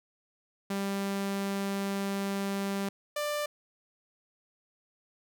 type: tone pair in turn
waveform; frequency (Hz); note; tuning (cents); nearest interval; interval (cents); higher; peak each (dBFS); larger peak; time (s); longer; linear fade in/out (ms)
sawtooth; 197.5 / 591.8; G3 / D5; +13 / +13; octave + perfect fifth; 1900; second; -26 / -26; neither; 0.7-2.89 / 3.16-3.46; first; 5
effects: none